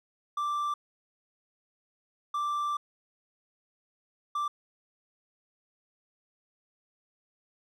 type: tone bursts at uneven times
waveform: triangle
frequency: 1175 Hz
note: D6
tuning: 1 cent sharp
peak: -26 dBFS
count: 3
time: 0.37-0.74 / 2.34-2.77 / 4.35-4.48 s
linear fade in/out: 5 ms
effects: none